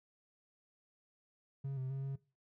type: tone with pitch steps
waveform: triangle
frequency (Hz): 137.2 / 130.6 / 135.6 / 136.6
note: C#3 / C3 / C#3 / C#3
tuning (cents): -17 / -3 / -38 / -25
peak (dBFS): -34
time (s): 1.64-2.16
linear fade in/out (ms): 10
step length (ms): 130
effects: noise-tail reverb RT60 0.3 s tail -20 dB re dry + tanh soft clip ceiling -30 dBFS